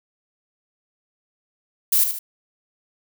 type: noise with echo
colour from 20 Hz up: violet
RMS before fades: -17 dBFS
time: 1.92-2.04 s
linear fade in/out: 5 ms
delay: 75 ms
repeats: 2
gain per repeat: -7 dB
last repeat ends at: 2.19 s
effects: none